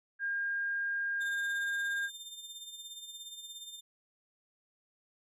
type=tone; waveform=sine; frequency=1612 Hz; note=G6; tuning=48 cents sharp; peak=-31 dBFS; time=0.19-2.1 s; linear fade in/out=50 ms
type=tone with tremolo; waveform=sawtooth; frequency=3600 Hz; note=A7; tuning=39 cents sharp; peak=-39 dBFS; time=1.2-3.81 s; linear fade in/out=20 ms; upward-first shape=sine; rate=17 Hz; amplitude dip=55%
effects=resampled to 32000 Hz